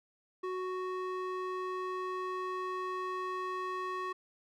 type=tone with band-pass filter sweep; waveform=square; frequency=370 Hz; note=F#4; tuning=in tune; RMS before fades=-37 dBFS; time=0.43-4.13 s; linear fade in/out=10 ms; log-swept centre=760 to 1200 Hz; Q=1.6; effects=none